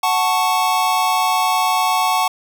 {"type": "chord", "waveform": "square", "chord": "F# minor", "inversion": "none", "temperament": "equal", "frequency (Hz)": [740, 880, 1108.7], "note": ["F#5", "A5", "C#6"], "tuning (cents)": [0, 0, 0], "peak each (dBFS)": -20, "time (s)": [0.03, 2.28], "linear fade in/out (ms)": 5, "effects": []}